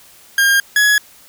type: tone pair in turn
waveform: 40% pulse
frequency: 1611 / 1681.5 Hz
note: G6 / G#6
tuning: +47 / +21 cents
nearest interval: minor second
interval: 74 cents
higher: second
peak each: -9 dBFS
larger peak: neither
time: 0.38-0.6 / 0.76-0.98 s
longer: neither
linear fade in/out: 2 ms
effects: white hiss -45 dBFS RMS until 1.28 s